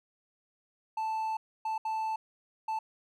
triangle tone bursts at uneven times, 880 Hz, A5, in tune, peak -28 dBFS, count 4, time 0.97-1.37 / 1.65-1.78 / 1.85-2.16 / 2.68-2.79 s, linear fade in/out 5 ms, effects none

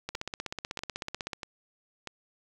two click trains, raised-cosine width 0.2 ms, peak -20 / -17 dBFS, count 4 / 21, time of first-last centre 0.15-2.073 / 0.09-1.332 s, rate 1.56 / 16.1 Hz, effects 9-bit

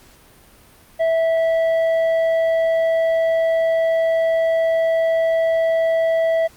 sine tone with tanh clipping, 655 Hz, E5, 11 cents flat, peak -16 dBFS, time 0.99-6.48 s, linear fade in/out 20 ms, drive 6 dB, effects pink hiss -49 dBFS RMS until 6.56 s + Opus 48 kbps

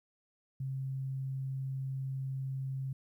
sine tone, 133.7 Hz, C3, 38 cents sharp, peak -34 dBFS, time 0.6-2.93 s, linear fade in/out 5 ms, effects 12-bit

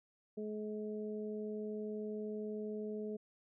harmonic tone, 212.7 Hz, G#3, 42 cents sharp, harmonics 1 / 2 / 3, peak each -42 / -41 / -52 dBFS, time 0.37-3.17 s, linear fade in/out 10 ms, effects none

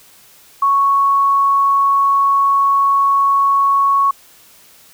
sine tone, 1108.7 Hz, C#6, in tune, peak -10 dBFS, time 0.62-4.11 s, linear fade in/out 5 ms, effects white hiss -46 dBFS RMS until 4.93 s

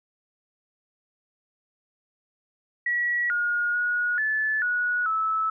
sine tone with pitch steps, 1927 / 1432 / 1451 / 1737 / 1461 / 1305 Hz, B6 / F6 / F#6 / A6 / F#6 / E6, -43 / +43 / -34 / -23 / -22 / -18 cents, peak -22 dBFS, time 2.86-5.5 s, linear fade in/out 5 ms, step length 440 ms, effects none

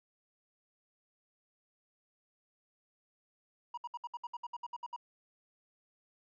triangle tone bursts, 959 Hz, A#5, 49 cents sharp, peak -36 dBFS, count 13, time 3.74-4.963 s, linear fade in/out 5 ms, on 35 ms, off 64 ms, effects resampled to 16000 Hz

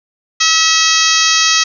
harmonic tone, 645 Hz, E5, 38 cents flat, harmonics 2 / 3 / 4 / 5 / 6 / 7 / 8 / 9 / 10, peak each -18 / -18 / -18 / -18 / -18 / -18 / -18 / -18 / -18 dBFS, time 0.4-1.64 s, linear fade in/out 10 ms, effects none

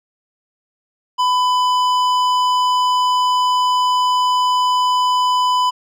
sine tone with hard clipping, 1000 Hz, B5, 21 cents sharp, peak -15 dBFS, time 1.18-5.71 s, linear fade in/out 20 ms, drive 11 dB, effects none

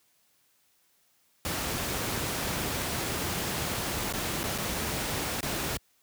pink noise with dropouts, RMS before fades -31 dBFS, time 1.45-5.77 s, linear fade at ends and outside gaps 1 ms, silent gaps 4.126-4.136 / 4.433-4.438 / 4.579-4.584 / 5.407-5.429 s, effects white hiss -68 dBFS RMS until 6.02 s + high-pass 60 Hz 12 dB/octave

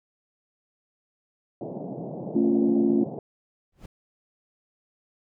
pink band-pass noise, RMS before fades -35 dBFS, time 1.61-3.19 s, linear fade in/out 2 ms, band 130 to 740 Hz, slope 48 dB/octave
sine chord, A augmented, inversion none, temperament equal with one note detuned, 222.9 / 277.2 / 349.2 Hz, A3 / C#4 / E#4, +23 / 0 / 0 cents, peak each -23 dBFS, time 2.35-3.04 s, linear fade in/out 5 ms
brown noise with exponential growth, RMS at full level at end -37 dBFS, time 3.72-3.86 s, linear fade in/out 5 ms, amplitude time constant 30 ms
effects none

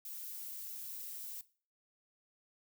violet noise, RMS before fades -45 dBFS, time 0.05-1.41 s, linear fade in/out 2 ms, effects noise-tail reverb RT60 0.4 s tail -18 dB re dry

